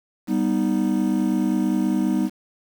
triangle chord, G augmented, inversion none, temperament equal with one note detuned, 196 / 245.5 / 311.1 Hz, G3 / B3 / D#4, 0 / -10 / 0 cents, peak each -21 dBFS, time 0.27-2.3 s, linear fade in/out 50 ms, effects 7-bit

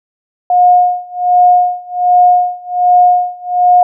sine tone with tremolo, 718 Hz, F5, 48 cents sharp, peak -3 dBFS, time 0.5-3.83 s, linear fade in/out 2 ms, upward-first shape sine, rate 1.3 Hz, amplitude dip 95%, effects none

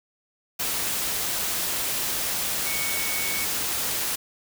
sine tone in noise, 2227 Hz, C#7, 7 cents sharp, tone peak -31 dBFS, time 2.66-3.45 s, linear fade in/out 10 ms, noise white, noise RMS -27 dBFS, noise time 0.59-4.16 s, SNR -7 dB, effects none

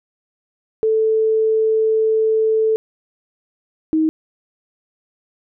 sine tone pair in turn, 440 / 315.3 Hz, A4 / D#4, 0 / +23 cents, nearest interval tritone, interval 577 cents, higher first, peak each -13 dBFS, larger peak neither, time 0.83-2.76 / 3.93-4.09 s, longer first, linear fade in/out 0 ms, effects none

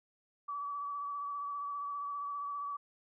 sine tone with vibrato, 1146 Hz, D6, 43 cents flat, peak -36 dBFS, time 0.48-2.77 s, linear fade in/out 10 ms, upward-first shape sine, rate 15 Hz, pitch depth 24 cents each way, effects none

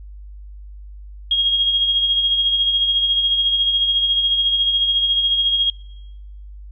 sine tone with tremolo, 3267 Hz, G#7, 29 cents flat, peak -13 dBFS, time 1.31-5.7 s, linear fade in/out 2 ms, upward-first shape sine, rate 14 Hz, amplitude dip 45%, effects noise-tail reverb RT60 1.0 s tail -25 dB re dry + added 50 Hz sine -34 dBFS peak until 6.71 s

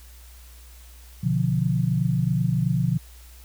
sine chord, B diminished, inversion none, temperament equal with one note detuned, 123.9 / 146.83 / 174.61 Hz, B2 / D3 / F3, +6 / 0 / 0 cents, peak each -24 dBFS, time 1.23-2.98 s, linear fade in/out 10 ms, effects added 60 Hz sine -44 dBFS peak until 3.44 s + white hiss -52 dBFS RMS until 3.44 s

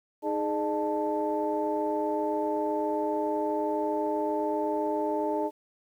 sine tone cluster, 309.7 / 417.3 / 605 / 879 Hz, D#4 / G#4 / D#5 / A5, -8 / +8 / -49 / -2 cents, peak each -31 dBFS, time 0.22-5.51 s, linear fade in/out 50 ms, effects tanh soft clip ceiling -16 dBFS + 10-bit

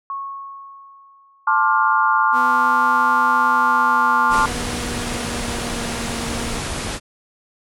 sine tone with exponential decay, 1100 Hz, C#6, 14 cents flat, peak -23 dBFS, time 0.1-1.9 s, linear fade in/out 1 ms, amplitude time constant 390 ms
sine chord, D minor seventh, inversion second, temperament just, 881 / 1057.2 / 1174.7 / 1409.6 Hz, A5 / C6 / D6 / F6, +2 / +18 / 0 / +16 cents, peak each -19 dBFS, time 1.47-4.46 s, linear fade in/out 5 ms
sawtooth tone with pitch glide, 249.2 to 232.5 Hz, B3 to A#3, +16 to -4 cents, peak -24 dBFS, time 2.32-6.61 s, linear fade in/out 50 ms, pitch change -120 cents, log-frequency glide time 3.43-6.46 s
pink low-pass noise, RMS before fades -26 dBFS, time 4.29-7 s, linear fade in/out 50 ms, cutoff 11000 Hz, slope 96 dB/octave
effects none

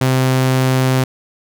sawtooth tone, 130.1 Hz, C3, 9 cents flat, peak -8 dBFS, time 0.01-1.04 s, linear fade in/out 5 ms, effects none

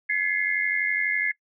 sine tone cluster, 1712 / 2049 / 2141 Hz, A6 / C7 / C7, -48 / -37 / +39 cents, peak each -26 dBFS, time 0.09-1.32 s, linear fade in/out 10 ms, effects noise-tail reverb RT60 0.1 s tail -23 dB re dry

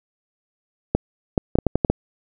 clicks, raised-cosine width 2 ms, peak -3 dBFS, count 8, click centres 0.95 / 1.378 / 1.555 / 1.587 / 1.667 / 1.756 / 1.848 / 1.9 s, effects none

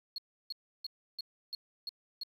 sine tone bursts, 4315 Hz, C#8, 47 cents flat, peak -34 dBFS, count 7, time 0.16-2.234 s, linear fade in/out 2 ms, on 22 ms, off 320 ms, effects tanh soft clip ceiling -34 dBFS + 11-bit

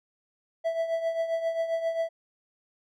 triangle tone with tremolo, 659.3 Hz, E5, in tune, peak -21 dBFS, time 0.64-2.09 s, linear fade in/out 20 ms, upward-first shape triangle, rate 7.5 Hz, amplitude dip 70%, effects none

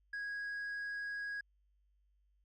triangle tone with tanh clipping, 1652 Hz, G#6, 10 cents flat, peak -39 dBFS, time 0.13-1.41 s, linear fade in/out 5 ms, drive 7 dB, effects added 50 Hz sine -70 dBFS peak until 2.44 s

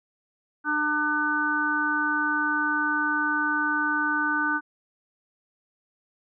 harmonic tone, 300 Hz, D4, 37 cents sharp, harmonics 1 / 3 / 4 / 5, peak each -30 / -31 / -30 / -24 dBFS, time 0.64-4.61 s, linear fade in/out 50 ms, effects none

